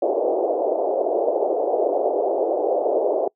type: band-pass noise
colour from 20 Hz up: white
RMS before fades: -21 dBFS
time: 0.02-3.28 s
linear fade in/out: 5 ms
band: 350 to 700 Hz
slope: 48 dB/octave
effects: noise-tail reverb RT60 0.1 s tail -26 dB re dry